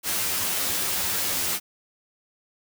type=noise with comb filter; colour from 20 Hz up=white; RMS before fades=-26 dBFS; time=0.03-1.6 s; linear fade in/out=50 ms; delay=11 ms; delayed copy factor=+0.65; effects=none